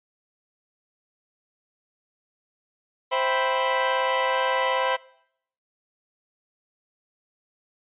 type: chord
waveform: sawtooth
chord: C major seventh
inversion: none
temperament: equal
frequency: 523.3 / 659.3 / 784 / 987.8 Hz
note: C5 / E5 / G5 / B5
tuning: 0 / 0 / 0 / 0 cents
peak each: -21 / -27 / -27 / -21 dBFS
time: 3.11-4.97 s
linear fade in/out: 20 ms
effects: noise-tail reverb RT60 0.7 s tail -22 dB re dry + resampled to 8000 Hz